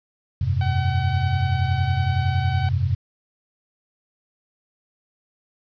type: chord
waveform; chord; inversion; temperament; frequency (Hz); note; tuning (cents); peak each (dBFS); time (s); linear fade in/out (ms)
sine; F suspended second; none; equal with one note detuned; 87.31 / 98 / 129.31; F2 / G2 / C3; 0 / 0 / -20; -23; 0.41-2.95; 5
type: tone with vibrato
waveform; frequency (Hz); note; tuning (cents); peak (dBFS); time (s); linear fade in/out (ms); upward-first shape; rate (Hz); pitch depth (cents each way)
sawtooth; 758; F#5; +42; -24; 0.61-2.69; 2; sine; 16; 9
effects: resampled to 11025 Hz + 8-bit